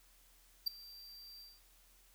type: tone with ADSR envelope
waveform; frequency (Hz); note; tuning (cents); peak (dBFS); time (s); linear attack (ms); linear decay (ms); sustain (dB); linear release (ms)
square; 4699; D8; 0; -29; 0.66-1.61; 15; 6; -23; 200
effects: added 41 Hz sine -67 dBFS peak until 2.14 s + white hiss -67 dBFS RMS until 2.14 s